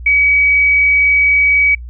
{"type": "tone", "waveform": "sine", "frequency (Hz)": 2271, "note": "C#7", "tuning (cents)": 41, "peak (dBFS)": -8, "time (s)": [0.06, 1.75], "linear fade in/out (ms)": 5, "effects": ["noise-tail reverb RT60 0.1 s tail -26 dB re dry", "added 60 Hz sine -26 dBFS peak until 1.89 s"]}